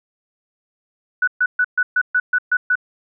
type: tone bursts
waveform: sine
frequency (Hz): 1482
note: F#6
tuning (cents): +2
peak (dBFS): -13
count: 9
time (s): 1.22-2.755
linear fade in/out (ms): 5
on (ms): 55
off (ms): 130
effects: none